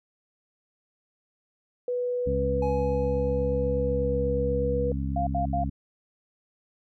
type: tone with pitch glide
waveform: sine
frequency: 492.4 to 486.7 Hz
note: B4 to B4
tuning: -5 to -25 cents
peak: -25 dBFS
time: 1.88-4.92 s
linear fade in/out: 2 ms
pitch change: -20 cents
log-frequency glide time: 3.77-4.21 s
type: harmonic tone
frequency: 68.2 Hz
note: C#2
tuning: 28 cents flat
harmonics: 1 / 2 / 3 / 4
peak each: -29 / -32 / -34 / -35 dBFS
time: 2.26-5.7 s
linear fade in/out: 10 ms
type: tone with exponential decay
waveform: triangle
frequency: 840 Hz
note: G#5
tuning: 19 cents sharp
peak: -28 dBFS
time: 2.62-4.6 s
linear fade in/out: 5 ms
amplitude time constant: 430 ms
type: tone bursts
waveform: sine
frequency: 698 Hz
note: F5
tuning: 1 cent flat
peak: -25 dBFS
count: 3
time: 5.16-5.64 s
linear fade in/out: 5 ms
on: 110 ms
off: 75 ms
effects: none